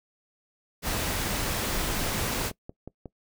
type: noise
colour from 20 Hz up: pink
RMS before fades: -29 dBFS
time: 0.82-2.52 s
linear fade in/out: 50 ms
type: click train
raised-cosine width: 2 ms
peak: -25 dBFS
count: 6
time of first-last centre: 2.15-3.057 s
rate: 5.51 Hz
effects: noise-tail reverb RT60 0.1 s tail -21 dB re dry